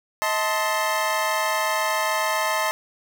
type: chord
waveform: 25% pulse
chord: A diminished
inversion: second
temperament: equal with one note detuned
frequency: 634.6 / 880 / 1046.5 Hz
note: Eb5 / A5 / C6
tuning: +34 / 0 / 0 cents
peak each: -22 dBFS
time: 0.22-2.71 s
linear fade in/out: 0 ms
effects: none